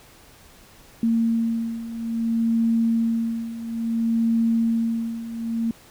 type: beating tone pair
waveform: sine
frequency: 228.3 / 228.89 Hz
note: A#3 / A#3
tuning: -36 / -31 cents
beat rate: 0.59 Hz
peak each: -25 / -21 dBFS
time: 1.03-5.71 s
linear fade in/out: 2 ms
effects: pink hiss -50 dBFS RMS until 5.9 s